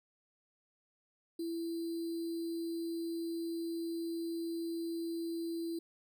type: tone with sample-and-hold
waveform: sine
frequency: 333.4 Hz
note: E4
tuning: 20 cents sharp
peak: -35 dBFS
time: 1.39-5.79 s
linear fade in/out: 5 ms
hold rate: 4410 Hz
effects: none